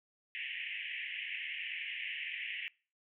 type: band-pass noise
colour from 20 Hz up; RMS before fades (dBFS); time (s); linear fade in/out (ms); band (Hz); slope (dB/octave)
white; -41; 0.35-2.68; 0; 1800 to 3000; 96
effects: noise-tail reverb RT60 0.4 s tail -25 dB re dry